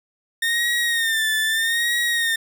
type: tone with vibrato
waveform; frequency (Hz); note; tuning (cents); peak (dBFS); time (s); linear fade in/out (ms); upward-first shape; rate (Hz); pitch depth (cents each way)
30% pulse; 1826; A#6; -36; -16; 0.42-2.36; 5; sine; 0.8; 72
effects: none